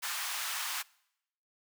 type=high-pass noise; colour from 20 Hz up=pink; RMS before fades=-36 dBFS; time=0.02-0.83 s; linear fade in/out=20 ms; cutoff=1000 Hz; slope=24 dB/octave; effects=noise-tail reverb RT60 0.8 s tail -24 dB re dry